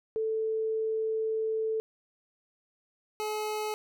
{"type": "tone pair in turn", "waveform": ["sine", "25% pulse"], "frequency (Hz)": [441, 427], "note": ["A4", "G#4"], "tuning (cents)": [4, 48], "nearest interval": "minor second", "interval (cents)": 56, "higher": "first", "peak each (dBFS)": -27, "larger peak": "neither", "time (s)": [[0.16, 1.8], [3.2, 3.74]], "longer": "first", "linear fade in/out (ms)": 0, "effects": []}